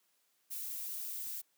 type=noise; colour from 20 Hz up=violet; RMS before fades=-41 dBFS; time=0.5-1.42 s; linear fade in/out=20 ms; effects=white hiss -75 dBFS RMS until 1.57 s + high-pass 200 Hz 12 dB/octave